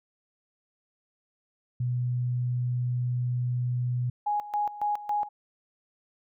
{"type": "tone", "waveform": "sine", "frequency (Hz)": 123.47, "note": "B2", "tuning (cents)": 0, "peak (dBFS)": -25, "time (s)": [1.8, 4.1], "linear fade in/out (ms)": 5}
{"type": "tone with tremolo", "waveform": "sine", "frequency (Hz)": 830.6, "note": "G#5", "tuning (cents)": 0, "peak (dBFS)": -24, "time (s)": [4.26, 5.29], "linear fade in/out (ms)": 10, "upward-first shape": "square", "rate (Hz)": 3.6, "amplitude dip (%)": 80}
{"effects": []}